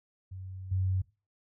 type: tone with level steps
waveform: sine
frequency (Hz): 93.9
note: F#2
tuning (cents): +26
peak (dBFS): -39 / -26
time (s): 0.31-1.02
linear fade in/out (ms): 10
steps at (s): 0.71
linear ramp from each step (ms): 10
effects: noise-tail reverb RT60 0.3 s tail -20 dB re dry